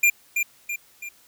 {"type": "tone with echo", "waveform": "square", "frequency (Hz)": 2396, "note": "D7", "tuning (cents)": 34, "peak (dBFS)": -15, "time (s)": [0.03, 0.1], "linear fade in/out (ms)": 5, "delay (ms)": 330, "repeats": 3, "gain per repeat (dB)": -6, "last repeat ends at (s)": 1.09, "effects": ["white hiss -56 dBFS RMS until 1.27 s"]}